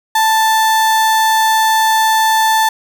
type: tone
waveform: 35% pulse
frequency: 882 Hz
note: A5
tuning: 4 cents sharp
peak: -8 dBFS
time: 0.15-2.69 s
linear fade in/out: 5 ms
effects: 8-bit